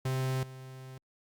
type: tone with level steps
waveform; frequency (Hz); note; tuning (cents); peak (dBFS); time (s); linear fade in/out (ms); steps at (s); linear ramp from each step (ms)
45% pulse; 130.81; C3; 0; -29 / -44; 0.05-0.98; 5; 0.43; 2
effects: Opus 48 kbps

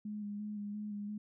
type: tone with vibrato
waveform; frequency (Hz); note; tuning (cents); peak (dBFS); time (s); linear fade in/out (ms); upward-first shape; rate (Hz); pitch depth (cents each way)
sine; 207.7; G#3; 0; -38; 0.05-1.18; 5; square; 2.9; 21
effects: none

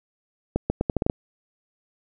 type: accelerating click train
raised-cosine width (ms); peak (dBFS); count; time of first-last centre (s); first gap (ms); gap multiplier
2; -8; 8; 0.56-1.099; 140; 0.79
effects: none

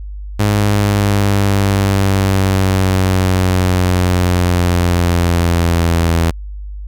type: exponential sweep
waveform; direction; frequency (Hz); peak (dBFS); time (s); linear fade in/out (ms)
sawtooth; down; 103.83 to 83; -7; 0.39-6.31; 10
effects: added 50 Hz sine -24 dBFS peak until 6.87 s

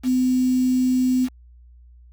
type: tone with quantisation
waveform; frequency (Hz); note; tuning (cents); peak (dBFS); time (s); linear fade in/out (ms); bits
sine; 254.5; C4; -48; -16; 0.03-1.29; 50; 6
effects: added 60 Hz sine -45 dBFS peak until 2.12 s

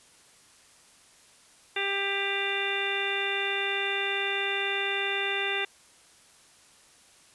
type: harmonic tone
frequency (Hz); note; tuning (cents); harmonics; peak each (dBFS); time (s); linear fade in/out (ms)
396.1; G4; +18; 1 / 2 / 3 / 4 / 5 / 6 / 7 / 9; -34 / -37 / -41 / -35 / -33 / -35 / -33 / -35; 1.76-5.65; 5
effects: white hiss -57 dBFS RMS until 7.34 s + resampled to 24000 Hz

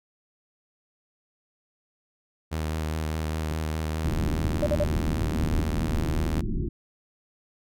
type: tone with vibrato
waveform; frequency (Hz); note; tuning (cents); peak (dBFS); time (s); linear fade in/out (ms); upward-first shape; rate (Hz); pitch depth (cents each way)
sawtooth; 78.4; D#2; +14; -23; 2.51-6.42; 20; sine; 4.9; 25
type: clicks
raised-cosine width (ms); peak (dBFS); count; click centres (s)
3; -22; 3; 3.516 / 5.411 / 5.532
type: low-pass noise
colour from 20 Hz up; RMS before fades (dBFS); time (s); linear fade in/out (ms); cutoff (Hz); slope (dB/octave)
pink; -28; 4.04-6.69; 10; 370; 96
type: tone bursts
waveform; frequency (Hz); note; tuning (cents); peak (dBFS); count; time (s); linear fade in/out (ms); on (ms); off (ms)
sine; 590; D5; +8; -21; 3; 4.62-4.842; 10; 48; 39
effects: none

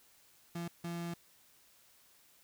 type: tone bursts at uneven times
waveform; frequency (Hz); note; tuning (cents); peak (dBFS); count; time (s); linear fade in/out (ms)
35% pulse; 170.6; F3; -40; -36; 2; 0.55-0.68 / 0.84-1.14; 5
effects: white hiss -65 dBFS RMS until 2.43 s

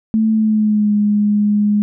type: tone with pitch glide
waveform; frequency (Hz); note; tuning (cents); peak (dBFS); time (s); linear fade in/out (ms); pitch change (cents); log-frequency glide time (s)
sine; 220 to 207.7; A3 to G#3; 0 to 0; -11; 0.14-1.82; 0; -100; 0.31-0.93
effects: none

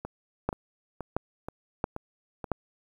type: two click trains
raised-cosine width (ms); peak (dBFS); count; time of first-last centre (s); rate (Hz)
1; -21 / -12; 6 / 4; 0.05-2.442 / 0.49-2.517; 2.09 / 1.48
effects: 9-bit

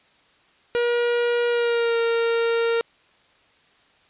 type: tone with pitch glide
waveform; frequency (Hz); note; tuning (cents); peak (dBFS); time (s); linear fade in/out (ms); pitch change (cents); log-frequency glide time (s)
45% pulse; 477.8 to 462.9; A#4 to A#4; +43 to -12; -19; 0.75-2.81; 0; -55; 1.49-1.98
effects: white hiss -58 dBFS RMS until 4.09 s + resampled to 8000 Hz

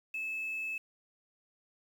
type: tone with quantisation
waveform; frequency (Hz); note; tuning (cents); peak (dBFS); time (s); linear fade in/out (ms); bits
sine; 2610; E7; -18; -34; 0.14-0.78; 5; 9
effects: none

